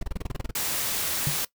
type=noise bursts; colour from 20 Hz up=brown; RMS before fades=-27 dBFS; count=11; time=0.01-0.51 s; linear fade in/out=5 ms; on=20 ms; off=28 ms
type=noise; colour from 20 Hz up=white; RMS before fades=-28 dBFS; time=0.55-1.45 s; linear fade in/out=5 ms
type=tone with exponential decay; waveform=sine; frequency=146.7 Hz; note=D3; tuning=2 cents flat; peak=-20 dBFS; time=1.27-1.41 s; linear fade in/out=0 ms; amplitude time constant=29 ms
effects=noise-tail reverb RT60 0.1 s tail -19 dB re dry